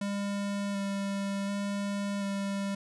square tone with vibrato, 199.6 Hz, G3, 32 cents sharp, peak -31 dBFS, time 0.01-2.75 s, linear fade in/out 5 ms, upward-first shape square, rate 0.68 Hz, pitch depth 12 cents each way, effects resampled to 24000 Hz

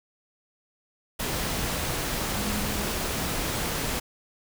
sine tone in noise, 207.7 Hz, G#3, in tune, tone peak -32 dBFS, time 2.36-2.86 s, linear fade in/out 10 ms, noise pink, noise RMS -29 dBFS, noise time 1.19-4 s, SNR -6 dB, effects none

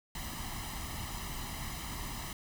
pink noise with comb filter, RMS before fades -40 dBFS, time 0.15-2.33 s, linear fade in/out 2 ms, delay 1 ms, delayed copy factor +0.7, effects none

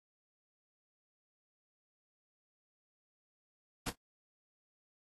pink noise with echo, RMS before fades -36 dBFS, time 3.86-3.9 s, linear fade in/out 10 ms, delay 28 ms, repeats 2, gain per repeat -15 dB, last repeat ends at 3.956 s, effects AAC 32 kbps

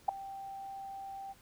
sine tone with ADSR envelope, 783 Hz, G5, 2 cents flat, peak -20 dBFS, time 0.08-1.34 s, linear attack 10 ms, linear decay 3 ms, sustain -21 dB, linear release 28 ms, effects pink hiss -62 dBFS RMS until 1.41 s

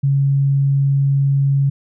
sine tone, 138.59 Hz, C#3, in tune, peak -12 dBFS, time 0.03-1.7 s, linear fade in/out 10 ms, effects none

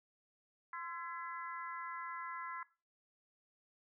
harmonic tone with a mistuned harmonic, 336 Hz, E4, 33 cents sharp, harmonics 3 / 4 / 5 / 6, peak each -45 / -47 / -49 / -51 dBFS, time 0.73-2.63 s, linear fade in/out 2 ms, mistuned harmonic 3, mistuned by +45 cents, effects noise-tail reverb RT60 0.3 s tail -18 dB re dry

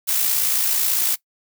blue noise with amplitude modulation, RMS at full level -18 dBFS, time 0.07-1.16 s, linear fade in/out 20 ms, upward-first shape sine, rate 58.1 Hz, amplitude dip 40%, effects noise-tail reverb RT60 0.1 s tail -20 dB re dry

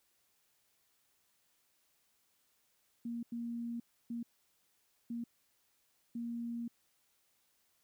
sine tone bursts at uneven times, 235 Hz, A#3, 14 cents sharp, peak -37 dBFS, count 5, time 3.05-3.23 / 3.32-3.8 / 4.1-4.23 / 5.1-5.24 / 6.15-6.68 s, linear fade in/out 5 ms, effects white hiss -75 dBFS RMS until 7.83 s

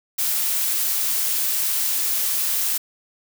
blue noise, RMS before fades -22 dBFS, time 0.18-2.78 s, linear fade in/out 10 ms, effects none

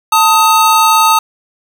square tone pair together, 891 / 1259.2 Hz, A5 / D#6, +22 / +20 cents, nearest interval tritone, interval 598 cents, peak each -10 dBFS, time 0.12-1.19 s, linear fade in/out 5 ms, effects none

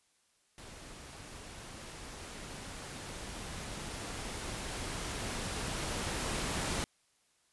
pink noise with level ramp, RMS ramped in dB -50 to -34 dBFS, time 0.58-6.84 s, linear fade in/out 0 ms, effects white hiss -72 dBFS RMS until 7.52 s + resampled to 24000 Hz

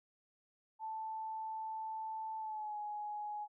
sine tone with pitch glide, 880 to 837.4 Hz, A5 to G#5, 0 to +14 cents, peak -39 dBFS, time 0.79-3.48 s, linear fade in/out 50 ms, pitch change -86 cents, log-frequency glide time 2.38-2.77 s, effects none

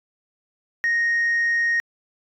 sine tone, 1864.7 Hz, A#6, in tune, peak -16 dBFS, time 0.84-1.8 s, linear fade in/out 0 ms, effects tanh soft clip ceiling -16 dBFS

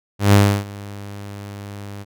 sawtooth tone with ADSR envelope, 101.1 Hz, G#2, 46 cents flat, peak -4 dBFS, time 0.19-2.05 s, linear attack 140 ms, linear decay 310 ms, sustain -23 dB, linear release 34 ms, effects none

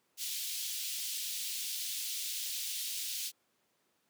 pink high-pass noise, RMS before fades -38 dBFS, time 0.17-3.32 s, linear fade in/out 50 ms, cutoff 3100 Hz, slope 24 dB/octave, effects pink hiss -75 dBFS RMS until 4.09 s + high-pass 200 Hz 12 dB/octave

